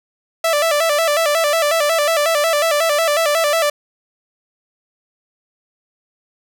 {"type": "tone with vibrato", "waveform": "sawtooth", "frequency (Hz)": 622.3, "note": "D#5", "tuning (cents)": 0, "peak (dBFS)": -10, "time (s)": [0.44, 3.7], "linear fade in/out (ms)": 5, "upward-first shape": "square", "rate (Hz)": 5.5, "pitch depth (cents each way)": 100, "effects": []}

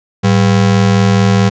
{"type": "ring-modulated tone", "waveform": "square", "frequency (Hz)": 150, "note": "D3", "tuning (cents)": 37, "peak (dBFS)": -5, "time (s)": [0.23, 1.5], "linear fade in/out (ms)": 20, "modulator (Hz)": 42.3, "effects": ["resampled to 16000 Hz"]}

